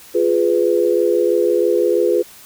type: chord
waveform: sine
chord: F diminished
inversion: none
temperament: equal with one note detuned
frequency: 349.2 / 415.3 / 498.5 Hz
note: F4 / Ab4 / Cb5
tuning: 0 / 0 / +16 cents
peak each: -17 dBFS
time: 0.14-2.23 s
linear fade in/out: 20 ms
effects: white hiss -42 dBFS RMS until 2.45 s